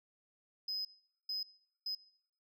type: tone bursts at uneven times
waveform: sine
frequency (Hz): 5050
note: D#8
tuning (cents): +25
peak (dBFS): -34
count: 3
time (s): 0.68-0.85 / 1.29-1.43 / 1.86-1.95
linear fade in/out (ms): 5
effects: noise-tail reverb RT60 0.6 s tail -20 dB re dry + tanh soft clip ceiling -34 dBFS